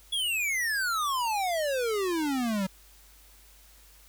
square exponential sweep, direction down, 3415 to 185 Hz, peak -27 dBFS, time 0.12-2.67 s, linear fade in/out 10 ms, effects added 50 Hz sine -56 dBFS peak until 4.08 s + white hiss -57 dBFS RMS until 4.08 s

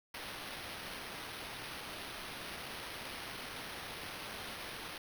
white noise with sample-and-hold, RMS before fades -45 dBFS, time 0.14-4.98 s, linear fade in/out 2 ms, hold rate 7350 Hz, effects none

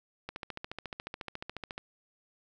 click train, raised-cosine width 0.3 ms, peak -22 dBFS, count 22, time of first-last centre 0.29-1.779 s, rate 14.1 Hz, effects none

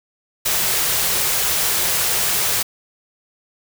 white band-stop noise, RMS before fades -19 dBFS, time 0.45-2.63 s, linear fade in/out 10 ms, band 210 to 320 Hz, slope 96 dB/octave, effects none

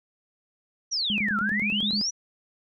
sine exponential two-way sweep, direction down then up, 6020 to 1318.5 to 6020 Hz, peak -24 dBFS, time 0.91-2.11 s, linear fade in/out 20 ms, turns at 1.38 s
sine tone bursts, 207.7 Hz, G#3, in tune, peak -27 dBFS, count 9, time 1.1-2.013 s, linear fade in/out 0 ms, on 81 ms, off 23 ms
effects none

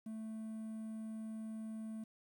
triangle tone with quantisation, 220 Hz, A3, in tune, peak -40 dBFS, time 0.06-2.04 s, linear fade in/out 5 ms, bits 11, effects none

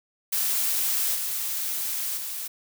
blue noise with level steps, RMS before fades -25 / -29 / -33 dBFS, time 0.32-2.48 s, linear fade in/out 10 ms, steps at 1.14 / 2.16 s, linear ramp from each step 20 ms, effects none

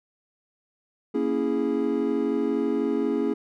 triangle chord, A# half-diminished seventh, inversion none, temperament equal, 233.1 / 277.2 / 329.6 / 415.3 Hz, A#3 / C#4 / E4 / G#4, 0 / 0 / 0 / 0 cents, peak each -27 / -25 / -27 / -25 dBFS, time 1.14-3.34 s, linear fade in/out 10 ms, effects none

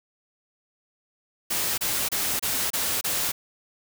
white noise bursts, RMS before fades -26 dBFS, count 6, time 1.5-3.32 s, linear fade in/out 10 ms, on 280 ms, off 28 ms, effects none

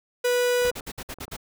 45% pulse tone, 491.1 Hz, B4, 10 cents flat, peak -20 dBFS, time 0.24-0.71 s, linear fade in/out 10 ms
click train, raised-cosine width 1 ms, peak -29 dBFS, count 8, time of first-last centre 0.62-1.28 s, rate 10.6 Hz
pink noise bursts, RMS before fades -35 dBFS, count 7, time 0.64-1.367 s, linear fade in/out 10 ms, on 55 ms, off 57 ms
effects none

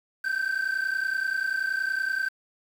triangle tone pair together, 1537.5 / 1568 Hz, G6 / G6, -34 / 0 cents, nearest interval unison, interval 34 cents, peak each -25 dBFS, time 0.24-2.29 s, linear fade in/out 10 ms, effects tanh soft clip ceiling -20 dBFS + 8-bit

